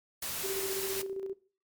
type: noise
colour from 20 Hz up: white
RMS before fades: -36 dBFS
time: 0.22-1.02 s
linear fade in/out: 5 ms
type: tone with tremolo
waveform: sine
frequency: 387.2 Hz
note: G4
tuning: 21 cents flat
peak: -32 dBFS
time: 0.43-1.34 s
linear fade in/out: 20 ms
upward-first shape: square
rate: 15 Hz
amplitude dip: 45%
effects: noise-tail reverb RT60 0.4 s tail -19 dB re dry + MP3 96 kbps